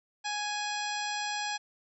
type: harmonic tone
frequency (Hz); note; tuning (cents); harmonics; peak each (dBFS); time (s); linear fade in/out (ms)
832; G#5; +3; 1 / 2 / 3 / 4 / 5 / 6 / 7 / 9; -35 / -38 / -40 / -41 / -42 / -43 / -43 / -45; 0.24-1.58; 20
effects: none